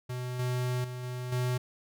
square tone with level steps, 125.1 Hz, B2, 23 cents sharp, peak -34 / -29 / -37 / -35 / -28 dBFS, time 0.09-1.58 s, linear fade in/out 10 ms, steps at 0.39 / 0.84 / 1.03 / 1.32 s, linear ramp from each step 5 ms, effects none

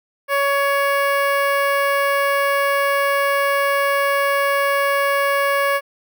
15% pulse tone with notch filter, 560 Hz, C#5, 18 cents sharp, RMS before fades -18 dBFS, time 0.28-5.81 s, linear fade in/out 50 ms, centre 6700 Hz, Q 0.58, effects none

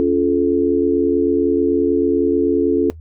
sine chord, Db augmented, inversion none, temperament just, 277.2 / 346.5 / 433.1 Hz, Db4 / F4 / A4, 0 / -14 / -27 cents, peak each -17 dBFS, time 0-2.9 s, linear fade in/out 0 ms, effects noise-tail reverb RT60 0.1 s tail -18 dB re dry + added 80 Hz sine -34 dBFS peak until 3 s

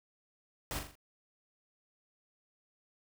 pink noise with echo, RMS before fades -38 dBFS, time 0.71-0.79 s, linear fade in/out 0 ms, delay 41 ms, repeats 4, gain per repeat -6 dB, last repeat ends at 0.954 s, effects none

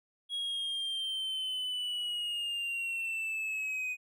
triangle linear sweep, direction down, 3315 to 2488 Hz, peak -31 dBFS, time 0.29-3.97 s, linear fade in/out 50 ms, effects none

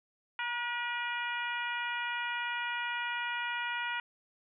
harmonic tone with a mistuned harmonic, 481.5 Hz, B4, 44 cents flat, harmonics 2 / 3 / 4 / 5 / 6 / 7, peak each -38 / -37 / -39 / -40 / -42 / -53 dBFS, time 0.39-4 s, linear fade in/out 2 ms, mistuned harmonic 2, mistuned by -22 cents, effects none

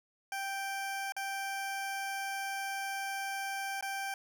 20% pulse tone with dropouts, 784 Hz, G5, in tune, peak -30 dBFS, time 0.32-4.14 s, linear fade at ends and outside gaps 2 ms, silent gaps 1.122-1.165 / 3.81-3.825 s, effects none

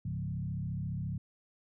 sine tone with frequency modulation, 133.1 Hz, C3, 30 cents sharp, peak -33 dBFS, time 0.05-1.18 s, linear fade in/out 5 ms, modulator 34.5 Hz, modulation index 1.4, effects none

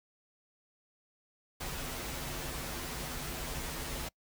pink noise with comb filter, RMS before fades -39 dBFS, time 1.6-4.09 s, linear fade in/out 10 ms, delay 10 ms, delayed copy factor -0.85, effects noise-tail reverb RT60 0.1 s tail -25 dB re dry

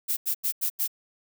violet noise bursts, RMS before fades -26 dBFS, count 5, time 0.08-0.878 s, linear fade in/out 20 ms, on 90 ms, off 87 ms, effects none

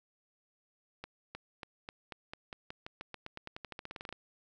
accelerating click train, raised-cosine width 0.3 ms, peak -26 dBFS, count 25, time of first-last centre 1.04-4.126 s, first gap 310 ms, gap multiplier 0.91, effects none

